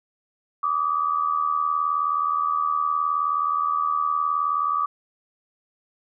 sine tone pair together, 1157.8 / 1237 Hz, D6 / D#6, -25 / -10 cents, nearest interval minor second, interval 115 cents, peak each -22 / -25 dBFS, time 0.63-4.86 s, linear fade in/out 5 ms, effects none

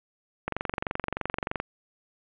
click train, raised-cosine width 0.5 ms, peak -13 dBFS, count 27, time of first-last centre 0.48-1.601 s, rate 23.2 Hz, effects resampled to 8000 Hz + 7-bit

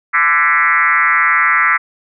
sine tone with frequency modulation, 1656 Hz, G#6, 5 cents flat, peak -9 dBFS, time 0.13-1.78 s, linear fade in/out 20 ms, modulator 158 Hz, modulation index 3.2, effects none

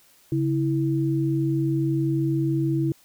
sine tone pair together, 139 / 326.8 Hz, C#3 / E4, +5 / -15 cents, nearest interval octave + minor third, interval 1480 cents, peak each -23 dBFS, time 0.32-2.92 s, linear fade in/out 2 ms, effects white hiss -57 dBFS RMS until 3.04 s

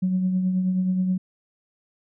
sine tone with tremolo, 185 Hz, F#3, in tune, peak -17 dBFS, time 0.02-1.18 s, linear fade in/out 10 ms, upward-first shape triangle, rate 9.4 Hz, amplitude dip 45%, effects tanh soft clip ceiling -14 dBFS

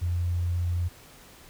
sine tone, 87.31 Hz, F2, in tune, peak -24 dBFS, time 0.01-0.89 s, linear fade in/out 20 ms, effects pink hiss -51 dBFS RMS until 1.49 s

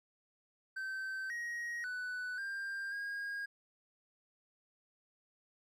triangle tone with pitch steps, 1546 / 1888 / 1491 / 1592 / 1630 Hz, G6 / A#6 / F#6 / G6 / G#6, -24 / +22 / +13 / +26 / -33 cents, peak -36 dBFS, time 0.76-3.46 s, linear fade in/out 10 ms, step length 540 ms, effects none

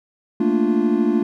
triangle chord, Bb major seventh, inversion third, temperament equal, 220 / 233.1 / 293.7 / 349.2 Hz, A3 / Bb3 / D4 / F4, 0 / 0 / 0 / 0 cents, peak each -19 dBFS, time 0.4-1.23 s, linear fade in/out 5 ms, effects none

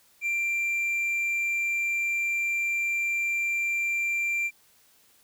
triangle tone, 2365 Hz, D7, 12 cents sharp, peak -23 dBFS, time 0.21-4.51 s, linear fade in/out 50 ms, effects white hiss -61 dBFS RMS until 5.23 s

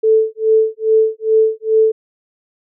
sine tone with tremolo, 440 Hz, A4, in tune, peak -7 dBFS, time 0.03-1.92 s, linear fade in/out 10 ms, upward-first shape sine, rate 2.4 Hz, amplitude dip 100%, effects none

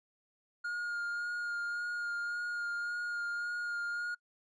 triangle tone with vibrato, 1421 Hz, F6, 30 cents sharp, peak -32 dBFS, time 0.64-4.15 s, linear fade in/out 10 ms, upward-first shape sine, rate 1.8 Hz, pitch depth 16 cents each way, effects noise-tail reverb RT60 0.1 s tail -26 dB re dry + resampled to 22050 Hz

